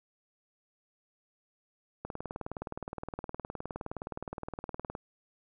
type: click train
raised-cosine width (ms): 1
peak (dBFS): -23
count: 57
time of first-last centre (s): 2.05-4.952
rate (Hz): 19.3
effects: none